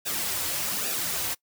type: noise with flanger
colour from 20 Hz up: white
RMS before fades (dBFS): -29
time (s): 0.05-1.35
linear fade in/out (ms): 20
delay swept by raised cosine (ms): 0.93 to 4.93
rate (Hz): 1.2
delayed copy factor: -0.65
effects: noise-tail reverb RT60 0.1 s tail -22 dB re dry